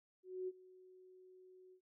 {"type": "tone with ADSR envelope", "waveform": "sine", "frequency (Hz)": 370, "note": "F#4", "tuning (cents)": 0, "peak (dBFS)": -38, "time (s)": [0.23, 1.81], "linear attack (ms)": 250, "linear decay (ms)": 36, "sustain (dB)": -21, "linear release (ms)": 83, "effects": []}